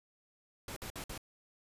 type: noise bursts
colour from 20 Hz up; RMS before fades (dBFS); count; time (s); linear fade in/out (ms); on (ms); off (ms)
pink; -43; 4; 0.68-1.178; 2; 84; 54
effects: resampled to 32000 Hz